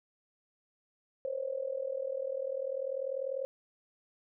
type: tone with amplitude modulation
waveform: sine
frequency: 534 Hz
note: C5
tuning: 35 cents sharp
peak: -29 dBFS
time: 1.25-3.45 s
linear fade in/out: 0 ms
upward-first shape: sine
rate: 40.2 Hz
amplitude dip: 85%
effects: none